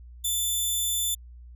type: tone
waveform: 10% pulse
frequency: 3520 Hz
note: A7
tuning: in tune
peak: -17 dBFS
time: 0.24-1.15 s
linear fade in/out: 10 ms
effects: added 60 Hz sine -43 dBFS peak until 1.55 s